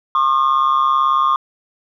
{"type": "tone pair together", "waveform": "sine", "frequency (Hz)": [1072.9, 1211], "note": ["C6", "D#6"], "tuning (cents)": [43, -47], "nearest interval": "major second", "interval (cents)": 210, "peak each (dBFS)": -13, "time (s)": [0.15, 1.36], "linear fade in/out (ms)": 2, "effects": ["tanh soft clip ceiling -9 dBFS"]}